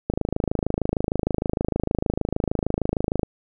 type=click train; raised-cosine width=2 ms; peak=-8 dBFS; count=84; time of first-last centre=0.1-3.232 s; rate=26.5 Hz; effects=none